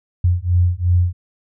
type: beating tone pair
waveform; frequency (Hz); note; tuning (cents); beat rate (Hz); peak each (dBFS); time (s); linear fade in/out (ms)
sine; 87.31 / 90.11; F2 / F#2; 0 / -45; 2.8; -16; 0.24-1.13; 5
effects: none